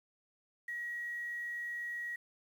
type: tone with quantisation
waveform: sine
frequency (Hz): 1906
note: A#6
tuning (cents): +38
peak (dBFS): -37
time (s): 0.68-2.16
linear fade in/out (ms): 5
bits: 10
effects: none